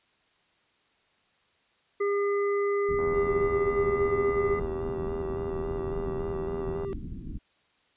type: harmonic tone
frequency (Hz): 404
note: G#4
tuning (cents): -48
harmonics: 1 / 3 / 5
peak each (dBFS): -24 / -34 / -38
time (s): 2-4.6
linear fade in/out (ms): 10
type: low-pass noise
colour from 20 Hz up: pink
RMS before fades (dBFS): -37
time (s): 2.88-7.39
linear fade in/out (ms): 20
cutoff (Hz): 320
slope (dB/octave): 48
type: click train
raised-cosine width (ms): 1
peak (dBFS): -25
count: 320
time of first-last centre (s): 2.99-6.847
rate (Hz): 82.7
type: tone with vibrato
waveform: triangle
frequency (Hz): 392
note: G4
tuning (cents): 0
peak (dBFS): -29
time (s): 3.14-6.93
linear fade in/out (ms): 0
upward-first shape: square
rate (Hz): 3.6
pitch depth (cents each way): 20
effects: white hiss -67 dBFS RMS until 7.96 s + resampled to 8000 Hz